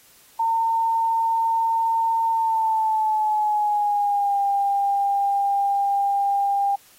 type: tone with pitch glide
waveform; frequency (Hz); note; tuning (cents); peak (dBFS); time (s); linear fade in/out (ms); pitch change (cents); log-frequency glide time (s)
sine; 908 to 799.6; A#5 to G5; -46 to +34; -18; 0.39-6.76; 10; -220; 2.29-4.4
effects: white hiss -53 dBFS RMS until 6.98 s + AAC 48 kbps